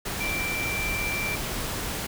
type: tone in noise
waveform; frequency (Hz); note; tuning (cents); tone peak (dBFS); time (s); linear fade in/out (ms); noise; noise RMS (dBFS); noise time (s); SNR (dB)
sine; 2349; D7; 0; -28; 0.2-1.36; 10; pink; -31; 0.05-2.07; 0
effects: none